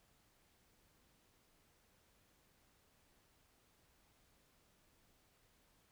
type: silence
effects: pink hiss -73 dBFS RMS until 5.91 s